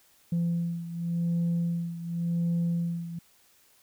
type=beating tone pair; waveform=sine; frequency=170 / 170.9 Hz; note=F3 / F3; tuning=-46 / -37 cents; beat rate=0.9 Hz; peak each=-26 / -30 dBFS; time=0.32-3.19 s; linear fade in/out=5 ms; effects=tanh soft clip ceiling -22 dBFS + white hiss -62 dBFS RMS until 3.82 s